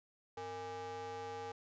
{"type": "ring-modulated tone", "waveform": "square", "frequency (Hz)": 180.5, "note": "F#3", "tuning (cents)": -43, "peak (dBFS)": -40, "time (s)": [0.37, 1.52], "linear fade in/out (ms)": 5, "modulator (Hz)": 641, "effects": ["resampled to 16000 Hz"]}